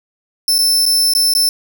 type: tone with dropouts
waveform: sawtooth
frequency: 5300 Hz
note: E8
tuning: 9 cents sharp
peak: -8 dBFS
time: 0.48-1.49 s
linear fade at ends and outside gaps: 1 ms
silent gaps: 0.582-0.588 / 0.855-0.862 / 1.136-1.15 / 1.337-1.35 s
effects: none